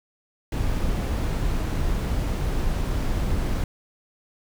brown noise, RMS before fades -24 dBFS, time 0.52-3.64 s, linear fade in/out 2 ms, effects none

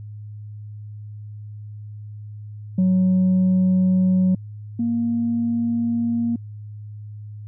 sine tone pair in turn, 185.3 / 233.9 Hz, F#3 / A#3, +3 / +6 cents, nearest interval major third, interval 403 cents, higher second, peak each -12 / -18 dBFS, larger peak first, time 2.78-4.35 / 4.79-6.36 s, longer neither, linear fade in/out 5 ms, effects tanh soft clip ceiling -13 dBFS + added 105 Hz sine -33 dBFS peak until 7.47 s

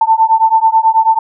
sine beating tone pair, 887 / 896.2 Hz, A5 / A5, +14 / +32 cents, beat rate 9.2 Hz, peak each -10 dBFS, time 0.01-1.19 s, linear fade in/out 5 ms, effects none

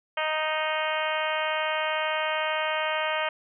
harmonic tone, 311.1 Hz, D#4, in tune, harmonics 2 / 3 / 4 / 5 / 6 / 7 / 8 / 9 / 10, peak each -30 / -32 / -33 / -34 / -35 / -35 / -36 / -37 / -37 dBFS, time 0.17-3.29 s, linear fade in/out 5 ms, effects none

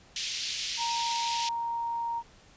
white band-pass noise, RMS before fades -34 dBFS, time 0.16-1.49 s, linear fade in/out 2 ms, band 2500 to 5700 Hz, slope 24 dB/octave
sine tone, 932.3 Hz, A#5, in tune, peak -29 dBFS, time 0.77-2.23 s, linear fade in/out 50 ms
effects pink hiss -57 dBFS RMS until 2.56 s + resampled to 16000 Hz

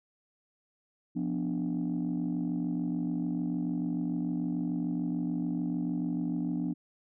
sine chord, B diminished, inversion second, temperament equal, 174.61 / 246.9 / 293.7 Hz, F3 / B3 / D4, 0 / 0 / 0 cents, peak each -32 dBFS, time 1.15-6.74 s, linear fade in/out 20 ms, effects tanh soft clip ceiling -24 dBFS

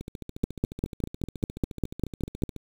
two click trains, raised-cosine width 3 ms, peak -11 / -24 dBFS, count 11 / 37, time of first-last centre 0.44-2.436 / 0.01-2.563 s, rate 5.01 / 14.1 Hz, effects 7-bit

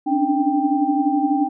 sine tone cluster, 271.5 / 288.3 / 300.1 / 786 Hz, C#4 / D4 / D4 / G5, -36 / -32 / +38 / +4 cents, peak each -24 / -21 / -21 / -21 dBFS, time 0.06-1.49 s, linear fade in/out 20 ms, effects none

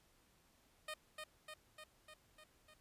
10% pulse tone with echo, 616 Hz, D#5, 17 cents flat, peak -35 dBFS, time 0.88-0.94 s, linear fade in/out 5 ms, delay 300 ms, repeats 6, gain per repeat -3 dB, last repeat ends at 2.74 s, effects pink hiss -72 dBFS RMS until 2.8 s + resampled to 32000 Hz

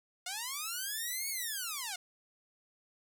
5% pulse linear two-way sweep, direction up then down, 698.5 to 2240 to 698.5 Hz, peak -25 dBFS, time 0.26-1.96 s, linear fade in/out 5 ms, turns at 1.29 s, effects 11-bit

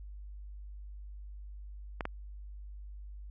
clicks, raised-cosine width 0.5 ms, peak -19 dBFS, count 2, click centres 2.008 / 2.054 s, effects added 50 Hz sine -43 dBFS peak until 3.3 s

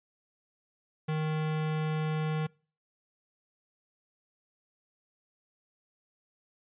square tone, 155.56 Hz, D#3, in tune, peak -29 dBFS, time 1.08-2.47 s, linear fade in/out 10 ms, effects noise-tail reverb RT60 0.4 s tail -25 dB re dry + resampled to 8000 Hz

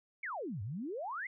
sine exponential two-way sweep, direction down then up, 2335 to 93 to 2165 Hz, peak -37 dBFS, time 0.23-1.27 s, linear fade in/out 5 ms, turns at 0.62 s, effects none

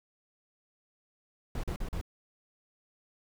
brown noise bursts, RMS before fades -34 dBFS, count 4, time 1.55-2.013 s, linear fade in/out 2 ms, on 85 ms, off 41 ms, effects none

